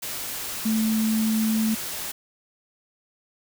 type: tone in noise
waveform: sine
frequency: 220 Hz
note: A3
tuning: in tune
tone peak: -20 dBFS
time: 0.65-1.75 s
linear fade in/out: 10 ms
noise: white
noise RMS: -32 dBFS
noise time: 0.02-2.12 s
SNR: +9 dB
effects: none